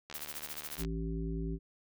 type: click train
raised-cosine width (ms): 0.2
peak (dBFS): -27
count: 57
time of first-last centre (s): 0.1-0.849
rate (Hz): 74.8
type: noise with tremolo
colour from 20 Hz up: blue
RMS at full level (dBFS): -40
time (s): 0.14-0.84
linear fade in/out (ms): 0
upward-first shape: sine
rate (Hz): 14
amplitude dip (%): 90
type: harmonic tone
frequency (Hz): 55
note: A1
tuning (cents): 0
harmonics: 1 / 3 / 5 / 7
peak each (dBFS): -36 / -38 / -42 / -43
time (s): 0.77-1.59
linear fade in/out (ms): 50
effects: none